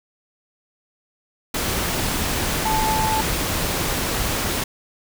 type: tone in noise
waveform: sine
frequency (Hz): 874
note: A5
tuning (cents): -12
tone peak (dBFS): -20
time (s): 2.65-3.21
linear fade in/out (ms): 5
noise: pink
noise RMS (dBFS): -23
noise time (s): 1.54-4.64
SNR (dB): 0
effects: none